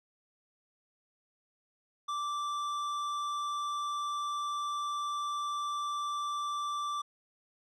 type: tone with tanh clipping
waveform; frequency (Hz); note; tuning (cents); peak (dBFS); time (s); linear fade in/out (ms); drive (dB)
sine; 1171; D6; -5; -34; 2.08-7.02; 10; 12
effects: none